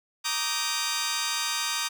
10% pulse chord, Eb major seventh, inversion second, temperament just, 933.4 / 1166.7 / 1244.5 / 1555.6 Hz, Bb5 / D6 / Eb6 / G6, +2 / -12 / 0 / -14 cents, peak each -25 dBFS, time 0.24-1.89 s, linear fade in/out 20 ms, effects none

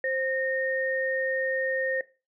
sine tone pair together, 526 / 1844 Hz, C5 / A#6, +9 / -19 cents, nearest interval octave + minor seventh, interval 2172 cents, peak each -28 / -28 dBFS, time 0.04-2.01 s, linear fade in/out 2 ms, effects noise-tail reverb RT60 0.3 s tail -18 dB re dry

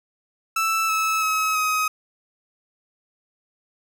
30% pulse tone with pitch steps, 1321 / 1301.3 / 1281.9 / 1262.8 Hz, E6 / E6 / E6 / D#6, +3 / -23 / -49 / +25 cents, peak -17 dBFS, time 0.56-1.88 s, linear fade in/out 5 ms, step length 330 ms, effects none

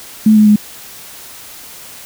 sine tone with pitch steps, 216.5 / 213 / 209.6 Hz, A3 / G#3 / G#3, -28 / +44 / +16 cents, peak -4 dBFS, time 0.26-0.56 s, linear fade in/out 5 ms, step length 100 ms, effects white hiss -34 dBFS RMS until 2.05 s

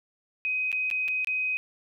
sine tone with dropouts, 2516 Hz, D#7, 19 cents sharp, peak -25 dBFS, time 0.45-1.57 s, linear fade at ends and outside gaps 0 ms, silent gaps 0.717-0.727 / 0.902-0.912 / 1.08-1.084 / 1.246-1.272 s, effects none

